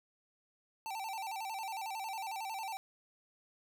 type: tone with vibrato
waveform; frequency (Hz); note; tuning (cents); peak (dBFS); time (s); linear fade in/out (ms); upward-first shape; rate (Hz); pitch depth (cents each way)
square; 830.6; G#5; 0; -39; 0.86-2.77; 0; square; 11; 120
effects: none